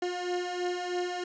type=beating tone pair; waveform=30% pulse; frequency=354.9 / 358 Hz; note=F4 / F4; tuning=+28 / +43 cents; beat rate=3.1 Hz; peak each=-33 / -29 dBFS; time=0.02-1.24 s; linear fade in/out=5 ms; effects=resampled to 16000 Hz + 10-bit